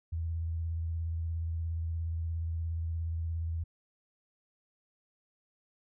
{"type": "tone with vibrato", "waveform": "sine", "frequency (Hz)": 82.41, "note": "E2", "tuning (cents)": 0, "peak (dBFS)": -31, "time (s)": [0.12, 3.64], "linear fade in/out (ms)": 10, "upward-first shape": "sine", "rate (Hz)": 17, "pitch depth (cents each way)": 33, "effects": []}